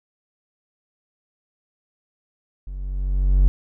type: tone with level ramp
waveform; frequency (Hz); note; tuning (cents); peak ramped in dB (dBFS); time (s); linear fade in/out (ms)
triangle; 46.86; F#1; +23; -28 to -8; 2.67-3.48; 0
effects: none